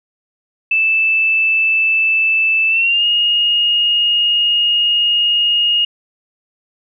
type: tone with pitch glide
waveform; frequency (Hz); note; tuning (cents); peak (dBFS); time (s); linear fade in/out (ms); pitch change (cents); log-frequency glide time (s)
sine; 2637 to 2859; E7 to F7; 0 to +40; -11; 0.71-5.85; 5; +140; 2.69-3.05
effects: none